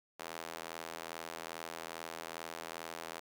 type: tone with high-pass filter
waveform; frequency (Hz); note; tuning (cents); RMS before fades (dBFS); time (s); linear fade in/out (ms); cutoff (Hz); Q
sawtooth; 82.41; E2; 0; -45; 0.19-3.2; 10; 600; 0.78
effects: none